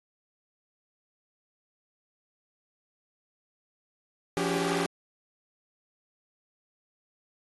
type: tone cluster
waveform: sawtooth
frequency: 172.7 / 283.9 / 383.6 / 403.8 Hz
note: F3 / C#4 / G4 / G#4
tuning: -19 / +41 / -37 / -49 cents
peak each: -28 dBFS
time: 4.37-4.86 s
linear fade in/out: 0 ms
effects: AAC 32 kbps